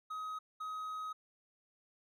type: tone bursts at uneven times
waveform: triangle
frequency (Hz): 1264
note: D#6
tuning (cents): +27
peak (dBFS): -37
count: 2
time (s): 0.1-0.39 / 0.6-1.13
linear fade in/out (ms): 10
effects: none